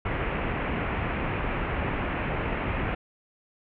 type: low-pass noise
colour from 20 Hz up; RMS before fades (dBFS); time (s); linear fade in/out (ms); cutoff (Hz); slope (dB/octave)
pink; -29; 0.05-2.95; 5; 2700; 48
effects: none